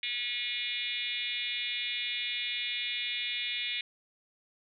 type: tone with frequency modulation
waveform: sine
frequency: 2905 Hz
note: F#7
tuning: 32 cents flat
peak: -31 dBFS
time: 0.03-3.81 s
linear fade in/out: 2 ms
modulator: 241 Hz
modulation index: 3.6
effects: none